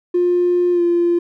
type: tone with pitch glide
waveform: triangle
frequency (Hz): 354 to 345.3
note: F4 to F4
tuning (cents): +23 to -20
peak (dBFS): -9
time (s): 0.14-1.19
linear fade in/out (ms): 10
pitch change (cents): -43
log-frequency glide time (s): 0.72-0.82
effects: tanh soft clip ceiling -10 dBFS